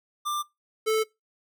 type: tone pair in turn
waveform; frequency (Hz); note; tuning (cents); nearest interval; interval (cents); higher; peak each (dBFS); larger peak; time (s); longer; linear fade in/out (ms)
square; 1187 / 438; D6 / A4; +18 / -8; octave + perfect fourth; 1726; first; -27 / -22; second; 0.25-0.43 / 0.86-1.04; neither; 20
effects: noise-tail reverb RT60 0.2 s tail -22 dB re dry